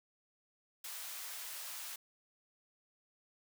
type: high-pass noise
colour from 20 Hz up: white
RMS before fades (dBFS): -45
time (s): 0.84-1.96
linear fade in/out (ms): 5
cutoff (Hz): 780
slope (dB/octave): 12
effects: none